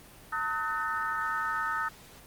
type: harmonic tone with a mistuned harmonic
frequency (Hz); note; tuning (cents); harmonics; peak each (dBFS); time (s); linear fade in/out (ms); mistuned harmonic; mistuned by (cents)
300.9; D4; +42; 3 / 4 / 5 / 6; -37 / -31 / -34 / -37; 0.32-1.89; 10; 4; +99
effects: pink hiss -52 dBFS RMS until 2.26 s + Opus 32 kbps